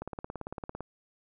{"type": "click train", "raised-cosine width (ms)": 1, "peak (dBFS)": -23, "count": 15, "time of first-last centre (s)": [0.02, 0.807], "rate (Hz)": 17.8, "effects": []}